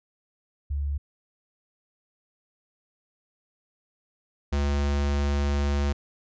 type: tone pair in turn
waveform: sine / square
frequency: 71.3 / 71.3 Hz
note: C#2 / C#2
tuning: +49 / +49 cents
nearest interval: unison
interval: 0 cents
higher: neither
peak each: -25 / -23 dBFS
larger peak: second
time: 0.7-0.98 / 4.52-5.93 s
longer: second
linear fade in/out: 10 ms
effects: resampled to 16000 Hz